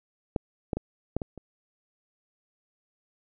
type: clicks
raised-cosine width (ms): 2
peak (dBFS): -12 / -14 / -16 / -13 / -19 / -28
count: 6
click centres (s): 0.362 / 0.732 / 0.77 / 1.166 / 1.218 / 1.377
effects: none